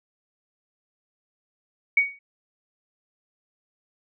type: tone with exponential decay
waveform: sine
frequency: 2242 Hz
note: C#7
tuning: 19 cents sharp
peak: -12 dBFS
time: 1.97-2.19 s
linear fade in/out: 5 ms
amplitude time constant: 46 ms
effects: none